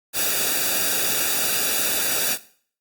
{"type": "noise with comb filter", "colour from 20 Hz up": "white", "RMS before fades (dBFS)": -22, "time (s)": [0.13, 2.38], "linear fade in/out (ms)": 50, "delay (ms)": 0.95, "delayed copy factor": -0.75, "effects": ["noise-tail reverb RT60 0.5 s tail -17 dB re dry", "Opus 48 kbps"]}